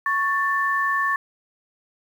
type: tone pair together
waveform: sine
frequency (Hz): 1108.7 / 1770.1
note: C#6 / A6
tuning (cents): 0 / +10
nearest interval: minor sixth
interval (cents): 810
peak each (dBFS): -22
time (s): 0.06-1.16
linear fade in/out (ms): 2
effects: 8-bit